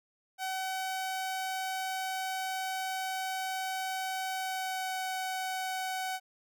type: tone with pitch glide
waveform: sawtooth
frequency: 757 to 751.8 Hz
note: F#5 to F#5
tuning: +39 to +27 cents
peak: -29 dBFS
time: 0.38-6.2 s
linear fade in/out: 50 ms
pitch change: -12 cents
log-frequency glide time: 4.3-4.93 s
effects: none